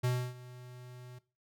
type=tone with ADSR envelope; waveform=square; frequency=124.6 Hz; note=B2; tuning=16 cents sharp; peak=-28 dBFS; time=0.03-1.19 s; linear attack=15 ms; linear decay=290 ms; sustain=-20 dB; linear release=10 ms; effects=noise-tail reverb RT60 0.3 s tail -18 dB re dry